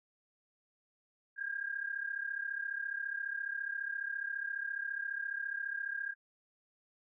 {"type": "tone pair together", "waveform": "sine", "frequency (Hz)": [1600, 1634.6], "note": ["G6", "G#6"], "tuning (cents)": [35, -28], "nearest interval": "unison", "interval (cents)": 37, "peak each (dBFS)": [-38, -39], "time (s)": [1.36, 6.15], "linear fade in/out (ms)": 50, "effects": []}